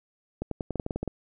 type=clicks; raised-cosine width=2 ms; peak=-17 dBFS; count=11; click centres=0.42 / 0.513 / 0.608 / 0.707 / 0.757 / 0.798 / 0.864 / 0.908 / 0.96 / 1.03 / 1.077 s; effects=none